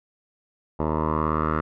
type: tone with low-pass filter sweep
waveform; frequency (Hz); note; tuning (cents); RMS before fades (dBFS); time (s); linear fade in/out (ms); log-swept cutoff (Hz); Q
10% pulse; 77.78; D#2; 0; -24; 0.79-1.61; 10; 840 to 1400; 4.7
effects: none